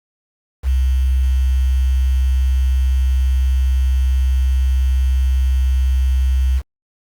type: tone with quantisation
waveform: sine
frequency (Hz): 64.7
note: C2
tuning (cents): -19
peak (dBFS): -12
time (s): 0.63-6.62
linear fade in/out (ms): 50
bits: 6
effects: Opus 48 kbps